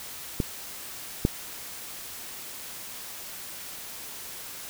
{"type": "clicks", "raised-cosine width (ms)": 3, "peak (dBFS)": [-11, -7], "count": 2, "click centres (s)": [0.402, 1.251], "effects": ["white hiss -40 dBFS RMS until 4.69 s"]}